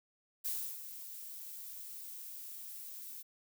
violet noise with ADSR envelope, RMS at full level -36 dBFS, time 0.44-3.23 s, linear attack 21 ms, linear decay 310 ms, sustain -11 dB, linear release 18 ms, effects none

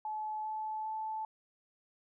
sine tone with pitch steps, 860 / 866.5 / 873 Hz, A5 / A5 / A5, -40 / -27 / -14 cents, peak -35 dBFS, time 0.05-1.25 s, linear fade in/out 2 ms, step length 400 ms, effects none

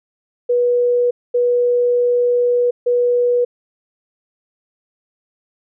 sine tone bursts at uneven times, 486.8 Hz, B4, 25 cents flat, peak -12 dBFS, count 3, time 0.49-1.11 / 1.34-2.71 / 2.86-3.45 s, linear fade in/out 10 ms, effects none

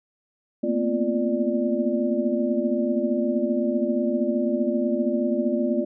sine tone cluster, 226.7 / 239.5 / 254.8 / 345.4 / 590 Hz, A#3 / A#3 / C4 / F4 / D5, -48 / +47 / -46 / -19 / +8 cents, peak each -27 dBFS, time 0.63-5.85 s, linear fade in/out 10 ms, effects none

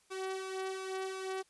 sawtooth tone with flanger, 380 Hz, F#4, 46 cents sharp, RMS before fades -39 dBFS, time 0.1-1.43 s, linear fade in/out 20 ms, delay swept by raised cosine 1.8 to 2.72 ms, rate 2.8 Hz, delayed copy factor +0.6, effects white hiss -69 dBFS RMS until 1.49 s + resampled to 24000 Hz

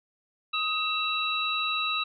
sine tone cluster, 1260 / 2689 / 3891 Hz, D#6 / E7 / B7, +21 / +34 / -27 cents, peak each -30 dBFS, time 0.53-2.04 s, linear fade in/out 10 ms, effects none

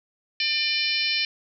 harmonic tone, 598 Hz, D5, 31 cents sharp, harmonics 3 / 4 / 5 / 6 / 7 / 8 / 9, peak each -35 / -26 / -29 / -35 / -28 / -31 / -31 dBFS, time 0.4-1.25 s, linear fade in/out 2 ms, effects none

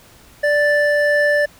triangle tone pair together, 587.3 / 1760 Hz, D5 / A6, 0 / 0 cents, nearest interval octave + perfect fifth, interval 1900 cents, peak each -13 / -15 dBFS, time 0.43-1.46 s, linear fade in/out 10 ms, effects pink hiss -47 dBFS RMS until 1.59 s

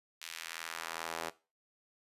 sawtooth tone with high-pass filter sweep, 82.41 Hz, E2, in tune, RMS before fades -42 dBFS, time 0.21-1.3 s, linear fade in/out 10 ms, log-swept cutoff 2800 to 580 Hz, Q 1, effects noise-tail reverb RT60 0.3 s tail -18 dB re dry + resampled to 32000 Hz

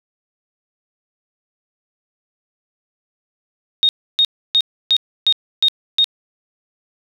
sine tone bursts, 3715 Hz, A#7, 7 cents flat, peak -10 dBFS, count 7, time 3.83-6.043 s, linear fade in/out 0 ms, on 59 ms, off 300 ms, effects 8-bit

